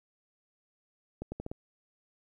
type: accelerating click train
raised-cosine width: 2 ms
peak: -24 dBFS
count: 5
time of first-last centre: 1.22-1.515 s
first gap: 100 ms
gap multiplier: 0.8
effects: 11-bit